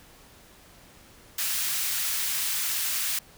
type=high-pass noise; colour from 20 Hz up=white; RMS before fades=-28 dBFS; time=1.38-3.19 s; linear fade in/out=5 ms; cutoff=1500 Hz; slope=12 dB/octave; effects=pink hiss -53 dBFS RMS until 3.37 s